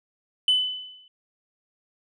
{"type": "tone with exponential decay", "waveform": "sine", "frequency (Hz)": 3011, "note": "F#7", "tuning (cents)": 30, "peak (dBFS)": -13, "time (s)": [0.48, 1.08], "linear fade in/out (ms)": 2, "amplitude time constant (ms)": 130, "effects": ["tanh soft clip ceiling -14 dBFS"]}